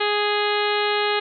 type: harmonic tone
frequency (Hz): 415.3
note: G#4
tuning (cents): 0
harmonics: 1 / 2 / 3 / 4 / 5 / 6 / 7 / 8 / 9 / 10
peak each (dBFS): -23 / -26 / -28 / -29 / -30 / -31 / -31 / -32 / -33 / -33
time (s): 0-1.2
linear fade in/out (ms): 10
effects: none